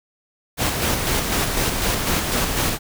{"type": "noise with tremolo", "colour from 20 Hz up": "pink", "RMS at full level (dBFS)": -20, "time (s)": [0.57, 2.79], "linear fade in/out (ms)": 50, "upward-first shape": "square", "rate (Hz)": 4, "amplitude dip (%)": 35, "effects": []}